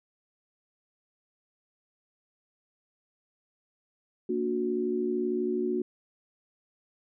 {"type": "chord", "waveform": "sine", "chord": "Bb augmented", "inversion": "none", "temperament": "just", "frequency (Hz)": [233.1, 291.4, 364.2], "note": ["Bb3", "D4", "F#4"], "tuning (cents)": [0, -13, -27], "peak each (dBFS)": [-32, -34, -28], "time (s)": [4.29, 5.82], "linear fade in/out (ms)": 5, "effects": []}